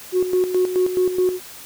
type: tone with tremolo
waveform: sine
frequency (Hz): 366.1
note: F#4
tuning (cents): -18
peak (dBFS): -13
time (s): 0.12-1.4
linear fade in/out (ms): 50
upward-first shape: square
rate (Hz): 4.7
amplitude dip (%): 65
effects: tanh soft clip ceiling -10 dBFS + white hiss -39 dBFS RMS until 1.65 s